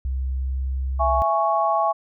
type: tone with pitch glide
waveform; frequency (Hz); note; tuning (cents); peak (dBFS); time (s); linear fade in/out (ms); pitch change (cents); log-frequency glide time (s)
sine; 65.41 to 65.83; C2 to C2; 0 to +11; -22; 0.05-1.22; 0; +11; 0.4-0.58
type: chord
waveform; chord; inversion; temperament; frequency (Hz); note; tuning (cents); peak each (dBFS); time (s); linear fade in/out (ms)
sine; C# minor; first; just; 665.2 / 831.5 / 1108.7; E5 / G#5 / C#6; +16 / +2 / 0; -22; 0.99-1.93; 20
effects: none